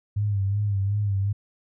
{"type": "tone with vibrato", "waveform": "sine", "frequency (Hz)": 100.8, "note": "G2", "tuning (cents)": 49, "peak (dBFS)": -21, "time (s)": [0.16, 1.33], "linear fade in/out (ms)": 10, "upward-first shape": "sine", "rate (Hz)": 2.7, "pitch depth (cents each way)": 62, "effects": []}